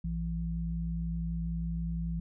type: tone pair together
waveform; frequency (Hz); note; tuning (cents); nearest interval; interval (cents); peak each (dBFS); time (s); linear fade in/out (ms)
sine; 57.97 / 167.3; A#1 / E3; -9 / +26; octave + tritone; 1835; -34 / -33; 0.04-2.2; 5
effects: none